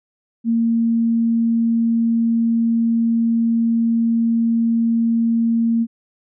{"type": "tone", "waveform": "sine", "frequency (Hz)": 230, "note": "A#3", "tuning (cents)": -23, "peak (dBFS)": -14, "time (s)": [0.44, 5.87], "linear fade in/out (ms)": 50, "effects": []}